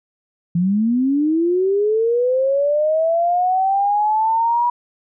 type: linear sweep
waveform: sine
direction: up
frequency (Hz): 167 to 971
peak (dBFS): -14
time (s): 0.55-4.7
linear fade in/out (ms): 5
effects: none